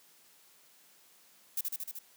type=noise with echo; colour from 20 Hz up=violet; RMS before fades=-32 dBFS; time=1.57-1.61 s; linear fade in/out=5 ms; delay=76 ms; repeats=5; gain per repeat=-2 dB; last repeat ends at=1.99 s; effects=white hiss -62 dBFS RMS until 2.16 s + high-pass 150 Hz 12 dB/octave